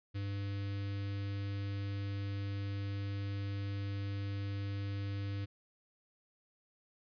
square tone with notch filter, 99.7 Hz, G2, 30 cents sharp, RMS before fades -38 dBFS, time 0.14-5.46 s, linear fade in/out 20 ms, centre 820 Hz, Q 0.71, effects resampled to 11025 Hz

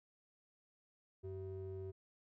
triangle ring-modulated tone, 143.6 Hz, D3, 39 cents flat, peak -38 dBFS, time 1.23-1.92 s, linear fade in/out 20 ms, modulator 238 Hz, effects none

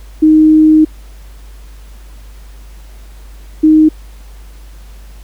sine tone bursts at uneven times, 311.1 Hz, D#4, in tune, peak -3 dBFS, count 2, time 0.22-0.85 / 3.63-3.89 s, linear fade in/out 10 ms, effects added 50 Hz sine -31 dBFS peak until 5.23 s + pink hiss -45 dBFS RMS until 5.23 s

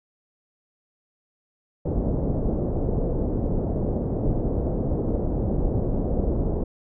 pink low-pass noise, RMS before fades -24 dBFS, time 1.85-6.64 s, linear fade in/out 10 ms, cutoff 570 Hz, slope 24 dB/octave, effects none

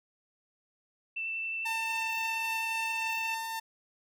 sine tone with vibrato, 2666 Hz, E7, 19 cents sharp, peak -32 dBFS, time 1.16-3.35 s, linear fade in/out 10 ms, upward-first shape sine, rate 11 Hz, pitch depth 10 cents each way
sawtooth tone with tremolo, 901 Hz, A5, 41 cents sharp, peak -29 dBFS, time 1.65-3.6 s, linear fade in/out 10 ms, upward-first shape triangle, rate 3.7 Hz, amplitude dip 25%
effects none

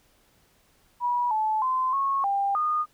sine tone with pitch steps, 971 / 867 / 1032 / 1096 / 796 / 1226 Hz, B5 / A5 / C6 / C#6 / G5 / D#6, -30 / -26 / -24 / -20 / +26 / -26 cents, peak -22 dBFS, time 1-2.86 s, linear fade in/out 50 ms, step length 310 ms, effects pink hiss -63 dBFS RMS until 2.93 s

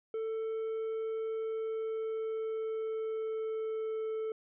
triangle tone with pitch glide, 444 to 439.7 Hz, A4 to A4, +16 to -1 cents, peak -31 dBFS, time 0.14-4.32 s, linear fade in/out 2 ms, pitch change -17 cents, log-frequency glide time 1.33-4.11 s, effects resampled to 8000 Hz

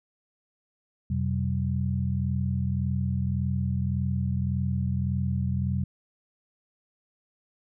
sine tone cluster, 87 / 128.8 / 190.5 Hz, F2 / C3 / G3, -6 / -27 / -49 cents, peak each -28 / -28 / -30 dBFS, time 1.1-5.84 s, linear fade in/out 5 ms, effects none

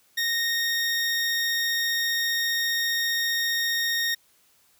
20% pulse tone, 1855 Hz, A#6, 9 cents flat, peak -18 dBFS, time 0.17-4.15 s, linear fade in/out 10 ms, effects white hiss -62 dBFS RMS until 4.79 s

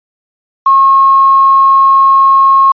sine tone with quantisation, 1084 Hz, C#6, 39 cents flat, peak -3 dBFS, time 0.66-2.72 s, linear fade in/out 5 ms, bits 5, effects resampled to 11025 Hz

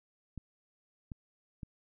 clicks, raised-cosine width 5 ms, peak -29 dBFS, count 3, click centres 0.377 / 1.118 / 1.632 s, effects none

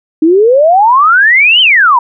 sine exponential two-way sweep, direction up then down, 305 to 3141 to 923 Hz, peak -3 dBFS, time 0.22-1.99 s, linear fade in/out 5 ms, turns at 1.61 s, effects none

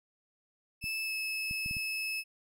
35% pulse tone with pitch glide, 2621 to 2598 Hz, E7 to E7, -11 to -26 cents, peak -31 dBFS, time 0.81-2.24 s, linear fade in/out 50 ms, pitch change -15 cents, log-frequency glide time 1.04-1.11 s
clicks, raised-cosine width 5 ms, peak -31 dBFS, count 5, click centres 0.841 / 1.511 / 1.661 / 1.711 / 1.768 s
effects none

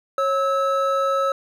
triangle tone pair together, 546.6 / 1300 Hz, C#5 / E6, -24 / -24 cents, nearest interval octave + minor third, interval 1500 cents, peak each -19 dBFS, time 0.18-1.32 s, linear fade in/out 2 ms, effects none

